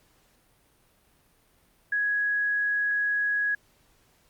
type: tone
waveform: sine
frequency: 1667 Hz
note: G#6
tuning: 6 cents sharp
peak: -23 dBFS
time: 1.92-3.55 s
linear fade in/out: 5 ms
effects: pink hiss -64 dBFS RMS until 4.29 s + Opus 48 kbps